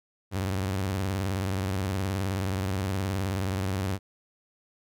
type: tone with vibrato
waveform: sawtooth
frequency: 95.7 Hz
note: G2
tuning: 41 cents flat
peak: -23 dBFS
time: 0.31-3.99 s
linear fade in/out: 50 ms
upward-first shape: sine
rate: 19 Hz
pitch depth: 130 cents each way
effects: none